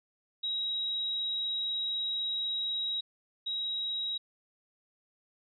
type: tone pair in turn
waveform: sine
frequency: 3831 / 3831 Hz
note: A#7 / A#7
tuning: +47 / +47 cents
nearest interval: unison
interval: 0 cents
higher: neither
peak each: -30 / -31 dBFS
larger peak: first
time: 0.43-3.01 / 3.46-4.18 s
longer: first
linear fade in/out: 10 ms
effects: none